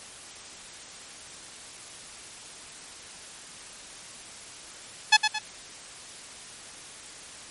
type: tone with echo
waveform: 10% pulse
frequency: 857 Hz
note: A5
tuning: 46 cents flat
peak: -5 dBFS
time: 5.12-5.17 s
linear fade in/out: 10 ms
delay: 110 ms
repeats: 2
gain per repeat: -7 dB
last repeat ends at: 5.39 s
effects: white hiss -44 dBFS RMS until 7.5 s + MP3 48 kbps